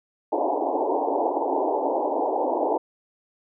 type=band-pass noise; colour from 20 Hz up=white; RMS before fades=-24 dBFS; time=0.32-2.78 s; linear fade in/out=10 ms; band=270 to 940 Hz; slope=96 dB/octave; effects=none